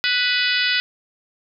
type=harmonic tone with a mistuned harmonic; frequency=493.9 Hz; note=B4; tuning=in tune; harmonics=3 / 4 / 5 / 6 / 7 / 8 / 9 / 10; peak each=-23 / -24 / -25 / -26 / -26 / -27 / -28 / -28 dBFS; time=0.04-0.8 s; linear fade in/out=0 ms; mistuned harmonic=5; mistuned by=+27 cents; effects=none

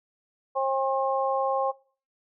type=harmonic tone; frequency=268.1 Hz; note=C4; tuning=42 cents sharp; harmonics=2 / 3 / 4; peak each=-26 / -28 / -29 dBFS; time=0.55-1.72 s; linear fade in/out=20 ms; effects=noise-tail reverb RT60 0.4 s tail -21 dB re dry

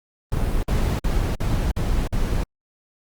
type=noise bursts; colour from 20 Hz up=brown; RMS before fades=-21 dBFS; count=6; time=0.32-2.435 s; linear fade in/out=2 ms; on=310 ms; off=51 ms; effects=Opus 32 kbps

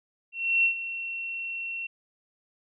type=tone with ADSR envelope; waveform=sine; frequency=2719 Hz; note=F7; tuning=47 cents flat; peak=-18 dBFS; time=0.32-1.87 s; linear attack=320 ms; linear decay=100 ms; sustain=-13 dB; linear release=8 ms; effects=none

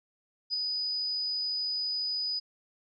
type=tone with ADSR envelope; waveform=sine; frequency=4973 Hz; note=D#8; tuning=2 cents flat; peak=-26 dBFS; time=0.5-2.4 s; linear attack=35 ms; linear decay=12 ms; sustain=-3 dB; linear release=18 ms; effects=none

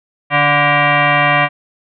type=tone with frequency modulation; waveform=sine; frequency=585 Hz; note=D5; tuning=7 cents flat; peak=-9 dBFS; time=0.3-1.49 s; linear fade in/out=50 ms; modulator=437 Hz; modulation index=4.7; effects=none

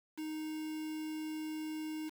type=tone with quantisation; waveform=triangle; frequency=311.1 Hz; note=D#4; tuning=in tune; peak=-36 dBFS; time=0.17-2.1 s; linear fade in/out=20 ms; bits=8; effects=none

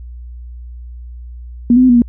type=tone with pitch steps; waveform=sine; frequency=239.7 / 253.1 / 256.4 / 242.3 / 238 Hz; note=A#3 / B3 / C4 / B3 / A#3; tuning=+48 / +43 / -35 / -33 / +36 cents; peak=-5 dBFS; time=1.7-2.02 s; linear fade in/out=2 ms; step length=64 ms; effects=added 60 Hz sine -28 dBFS peak until 2.08 s

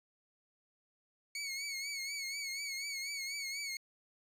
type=tone with vibrato; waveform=20% pulse; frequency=2217 Hz; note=C#7; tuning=in tune; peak=-33 dBFS; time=1.35-3.77 s; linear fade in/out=2 ms; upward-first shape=triangle; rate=4.1 Hz; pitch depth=78 cents each way; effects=resampled to 32000 Hz

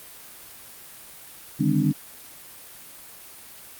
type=tone cluster; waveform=sine; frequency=144.7 / 155 / 202 / 258 / 297.6 Hz; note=D3 / D#3 / G#3 / C4 / D4; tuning=-25 / -6 / -48 / -24 / +23 cents; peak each=-25 dBFS; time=1.59-1.93 s; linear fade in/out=20 ms; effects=white hiss -44 dBFS RMS until 3.79 s + Opus 32 kbps

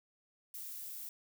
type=noise; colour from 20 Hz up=violet; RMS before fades=-45 dBFS; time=0.54-1.09 s; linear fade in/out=2 ms; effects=none

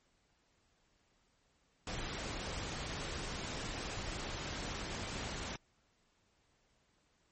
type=noise; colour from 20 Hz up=pink; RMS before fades=-41 dBFS; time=1.87-5.56 s; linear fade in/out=2 ms; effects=pink hiss -74 dBFS RMS until 7.31 s + MP3 32 kbps

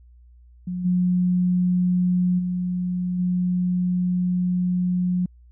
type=tone with level steps; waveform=sine; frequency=180 Hz; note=F#3; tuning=47 cents flat; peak=-25 / -17 / -22 / -19 dBFS; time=0.67-5.26 s; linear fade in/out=5 ms; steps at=0.84 / 2.38 / 3.18 s; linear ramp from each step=20 ms; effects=added 60 Hz sine -47 dBFS peak until 5.51 s

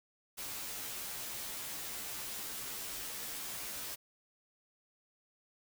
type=noise with comb filter; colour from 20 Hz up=white; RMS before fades=-42 dBFS; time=0.37-3.96 s; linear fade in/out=20 ms; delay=12 ms; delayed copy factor=-0.9; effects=none

